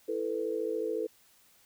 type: chord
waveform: sine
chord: E suspended fourth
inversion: none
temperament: equal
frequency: 329.6 / 440 / 493.9 Hz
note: E4 / A4 / B4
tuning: 0 / 0 / 0 cents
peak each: -37 / -32 / -35 dBFS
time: 0.08-1.07 s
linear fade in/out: 10 ms
effects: white hiss -63 dBFS RMS until 1.65 s